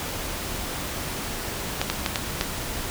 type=clicks; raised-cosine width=0.2 ms; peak=-5 dBFS; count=5; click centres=1.815 / 1.9 / 2.062 / 2.158 / 2.411 s; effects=pink hiss -31 dBFS RMS until 2.9 s